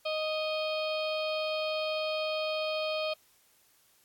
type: harmonic tone with a mistuned harmonic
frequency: 622 Hz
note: D#5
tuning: 1 cent flat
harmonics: 1 / 2 / 4 / 5 / 6 / 7 / 8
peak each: -31 / -40 / -38 / -40 / -47 / -42 / -48 dBFS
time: 0.05-3.14 s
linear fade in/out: 10 ms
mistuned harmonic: 5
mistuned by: +36 cents
effects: white hiss -65 dBFS RMS until 4.04 s + AAC 64 kbps